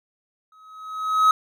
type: tone with exponential growth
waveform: triangle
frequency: 1275 Hz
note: D#6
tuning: 42 cents sharp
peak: -9 dBFS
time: 0.52-1.31 s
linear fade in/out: 2 ms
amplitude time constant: 170 ms
effects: none